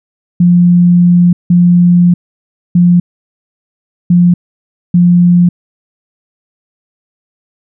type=tone bursts at uneven times; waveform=sine; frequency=175.6 Hz; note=F3; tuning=10 cents sharp; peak=-3 dBFS; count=5; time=0.4-1.33 / 1.5-2.14 / 2.75-3 / 4.1-4.34 / 4.94-5.49 s; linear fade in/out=5 ms; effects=none